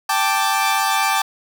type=chord; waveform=sawtooth; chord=G suspended second; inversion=none; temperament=equal; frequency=784 / 880 / 1174.7 Hz; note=G5 / A5 / D6; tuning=0 / 0 / 0 cents; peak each=-17 dBFS; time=0.09-1.22 s; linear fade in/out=5 ms; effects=none